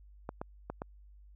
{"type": "clicks", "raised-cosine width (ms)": 1, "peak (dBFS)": -23, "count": 4, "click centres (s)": [0.291, 0.415, 0.7, 0.819], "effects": ["added 50 Hz sine -53 dBFS peak until 1.35 s"]}